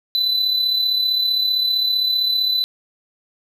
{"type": "tone with amplitude modulation", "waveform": "triangle", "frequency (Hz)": 4001, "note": "B7", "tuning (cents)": 22, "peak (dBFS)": -13, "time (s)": [0.15, 2.64], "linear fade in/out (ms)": 0, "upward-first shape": "sine", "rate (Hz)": 35.4, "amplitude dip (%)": 45, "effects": []}